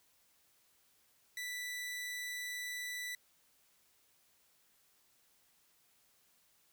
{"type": "tone", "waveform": "sawtooth", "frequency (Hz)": 1975.5, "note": "B6", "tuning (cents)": 0, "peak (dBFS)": -36, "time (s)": [1.37, 3.15], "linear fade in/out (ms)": 2, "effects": ["white hiss -71 dBFS RMS until 6.72 s"]}